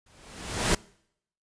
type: noise with exponential growth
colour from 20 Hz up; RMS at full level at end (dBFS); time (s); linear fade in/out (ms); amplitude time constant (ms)
pink; -21; 0.06-0.75; 5; 150
effects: noise-tail reverb RT60 0.7 s tail -24 dB re dry + resampled to 22050 Hz